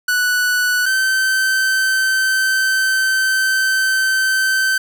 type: tone pair in turn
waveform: 45% pulse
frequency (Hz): 1480 / 1543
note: F#6 / G6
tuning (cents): 0 / -28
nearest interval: minor second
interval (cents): 72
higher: second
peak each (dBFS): -14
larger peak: neither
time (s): 0.08-0.86 / 0.86-4.78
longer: second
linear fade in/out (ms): 5
effects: none